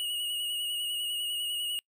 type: tone with vibrato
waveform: square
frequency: 2895 Hz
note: F#7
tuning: 38 cents flat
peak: -31 dBFS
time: 0-1.79 s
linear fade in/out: 0 ms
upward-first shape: square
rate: 10 Hz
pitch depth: 24 cents each way
effects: noise-tail reverb RT60 0.1 s tail -26 dB re dry